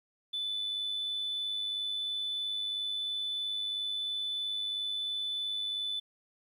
sine tone with amplitude modulation, 3498 Hz, A7, 11 cents flat, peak -29 dBFS, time 0.33-6 s, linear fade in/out 10 ms, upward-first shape sine, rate 103 Hz, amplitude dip 35%, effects tanh soft clip ceiling -28 dBFS + 11-bit

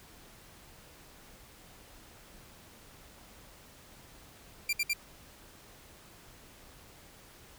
sawtooth tone bursts, 2370 Hz, D7, 15 cents sharp, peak -24 dBFS, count 3, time 4.69-4.934 s, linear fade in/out 5 ms, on 40 ms, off 62 ms, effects pink hiss -55 dBFS RMS until 7.58 s

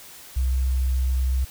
sine tone, 64.4 Hz, C2, 27 cents flat, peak -19 dBFS, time 0.36-1.45 s, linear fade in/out 10 ms, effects white hiss -44 dBFS RMS until 1.5 s

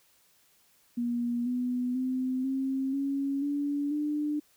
sine tone with pitch steps, 239.2 / 248.1 / 257.3 / 266.8 / 276.7 / 286.9 / 297.6 Hz, A#3 / B3 / C4 / C4 / C#4 / D4 / D4, +45 / +8 / -29 / +34 / -3 / -40 / +23 cents, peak -27 dBFS, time 0.97-4.4 s, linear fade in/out 10 ms, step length 490 ms, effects white hiss -65 dBFS RMS until 4.56 s

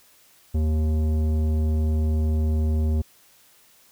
sine tone with tanh clipping, 77.78 Hz, D#2, in tune, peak -21 dBFS, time 0.54-3.02 s, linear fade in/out 10 ms, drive 13 dB, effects white hiss -56 dBFS RMS until 3.91 s

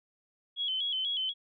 sine tone with vibrato, 3192 Hz, G7, 31 cents sharp, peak -29 dBFS, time 0.56-1.34 s, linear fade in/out 50 ms, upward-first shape square, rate 4.1 Hz, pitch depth 72 cents each way, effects none

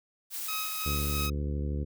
blue noise, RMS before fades -36 dBFS, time 0.3-1.3 s, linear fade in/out 50 ms
15% pulse tone with tremolo, 1268 Hz, D#6, 32 cents sharp, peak -26 dBFS, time 0.48-1.3 s, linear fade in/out 5 ms, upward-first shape sine, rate 3 Hz, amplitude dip 50%
harmonic tone, 72.5 Hz, D2, 22 cents flat, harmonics 1 / 2 / 3 / 4 / 5 / 6 / 7, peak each -30 / -36 / -40 / -42 / -44 / -46 / -47 dBFS, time 0.85-1.85 s, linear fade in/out 20 ms
effects none

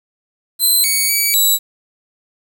5% pulse tone with pitch steps, 4072 / 2237 / 2284 / 3915 Hz, C8 / C#7 / D7 / B7, -48 / +15 / -49 / -16 cents, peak -4 dBFS, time 0.59-1.59 s, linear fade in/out 50 ms, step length 250 ms, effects 7-bit

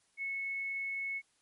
sine tone, 2198 Hz, C#7, 15 cents flat, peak -34 dBFS, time 0.17-1.22 s, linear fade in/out 50 ms, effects white hiss -72 dBFS RMS until 1.41 s + MP3 48 kbps

